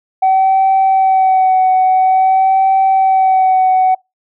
sine tone with vibrato, 759 Hz, F#5, 44 cents sharp, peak -6 dBFS, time 0.22-3.95 s, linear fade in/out 10 ms, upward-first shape sine, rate 0.49 Hz, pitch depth 24 cents each way, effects noise-tail reverb RT60 0.2 s tail -26 dB re dry + tanh soft clip ceiling -5 dBFS

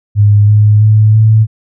sine tone with pitch steps, 103.4 / 105.45 / 107.54 / 109.68 Hz, G#2 / G#2 / A2 / A2, -7 / +27 / -39 / -5 cents, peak -3 dBFS, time 0.15-1.47 s, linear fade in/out 50 ms, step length 330 ms, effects none

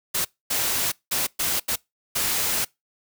white noise bursts at uneven times, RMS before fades -24 dBFS, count 6, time 0.14-0.25 / 0.5-0.92 / 1.11-1.27 / 1.39-1.6 / 1.68-1.76 / 2.15-2.65 s, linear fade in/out 10 ms, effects noise-tail reverb RT60 0.2 s tail -24 dB re dry

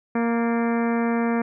harmonic tone with a mistuned harmonic, 233.1 Hz, A#3, in tune, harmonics 1 / 2 / 3 / 4 / 5 / 6 / 7 / 8 / 9 / 10, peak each -21 / -27 / -31 / -33 / -35 / -37 / -38 / -39 / -40 / -41 dBFS, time 0.15-1.42 s, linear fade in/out 5 ms, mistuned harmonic 8, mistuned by -54 cents, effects none

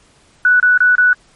sine tone bursts, 1480 Hz, F#6, in tune, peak -7 dBFS, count 4, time 0.45-1.131 s, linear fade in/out 2 ms, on 150 ms, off 27 ms, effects pink hiss -51 dBFS RMS until 1.35 s + MP3 48 kbps

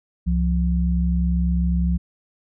sine tone pair together, 66.51 / 174.61 Hz, C2 / F3, +29 / 0 cents, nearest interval octave + perfect fourth, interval 1671 cents, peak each -19 / -21 dBFS, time 0.26-1.98 s, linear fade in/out 20 ms, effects none

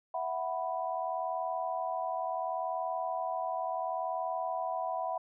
sine chord, E suspended second, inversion none, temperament equal, 659.3 / 740 / 987.8 Hz, E5 / F#5 / B5, 0 / 0 / 0 cents, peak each -36 / -35 / -37 dBFS, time 0.14-5.18 s, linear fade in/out 5 ms, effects none

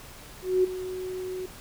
sine tone with ADSR envelope, 370 Hz, F#4, in tune, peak -17 dBFS, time 0.42-1.46 s, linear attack 220 ms, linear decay 13 ms, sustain -14 dB, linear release 5 ms, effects pink hiss -46 dBFS RMS until 1.6 s

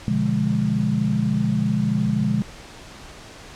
sine chord, B diminished seventh, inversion none, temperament equal, 123.47 / 146.83 / 174.61 / 207.7 Hz, B2 / D3 / F3 / Ab3, 0 / 0 / 0 / 0 cents, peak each -25 / -25 / -26 / -21 dBFS, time 0.08-2.42 s, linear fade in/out 0 ms, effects pink hiss -41 dBFS RMS until 3.55 s + low-pass 7000 Hz 12 dB/octave

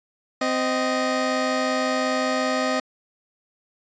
20% pulse tone pair together, 258.8 / 623 Hz, C4 / D#5, -19 / +2 cents, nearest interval octave + minor third, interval 1521 cents, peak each -19 dBFS, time 0.41-2.8 s, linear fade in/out 5 ms, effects resampled to 16000 Hz

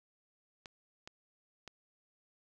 clicks, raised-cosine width 0.2 ms, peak -29 dBFS, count 3, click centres 0.658 / 1.075 / 1.677 s, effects 11-bit

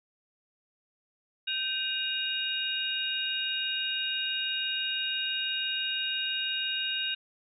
sine tone cluster, 1551 / 2469 / 2835 / 3761 Hz, G6 / D#7 / F7 / A#7, -19 / -14 / +25 / +15 cents, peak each -37 / -38 / -32 / -33 dBFS, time 1.47-7.15 s, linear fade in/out 10 ms, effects none

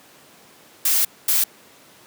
blue noise bursts at uneven times, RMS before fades -18 dBFS, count 2, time 0.85-1.05 / 1.28-1.44 s, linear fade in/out 5 ms, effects pink hiss -49 dBFS RMS until 2.06 s + high-pass 200 Hz 12 dB/octave

